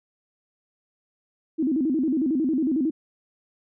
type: tone with vibrato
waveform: sine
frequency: 286.5 Hz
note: D4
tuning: 43 cents flat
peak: -20 dBFS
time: 1.58-2.91 s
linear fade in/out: 20 ms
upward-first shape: square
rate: 11 Hz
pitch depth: 190 cents each way
effects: none